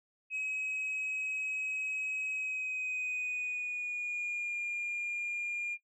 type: tone with pitch glide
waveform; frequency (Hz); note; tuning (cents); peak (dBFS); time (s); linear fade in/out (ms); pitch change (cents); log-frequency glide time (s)
sine; 2547 to 2411; D#7 to D7; +40 to +45; -31; 0.3-5.78; 50; -95; 2.32-4.56
effects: noise-tail reverb RT60 0.1 s tail -18 dB re dry + tanh soft clip ceiling -31 dBFS